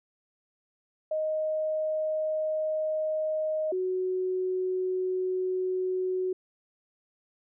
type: tone pair in turn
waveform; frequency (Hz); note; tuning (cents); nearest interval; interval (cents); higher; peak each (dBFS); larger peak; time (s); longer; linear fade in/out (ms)
sine; 623 / 370.4; D#5 / F#4; +2 / +2; major sixth; 900; first; -26; neither; 1.11-3.72 / 3.72-6.33; neither; 5
effects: none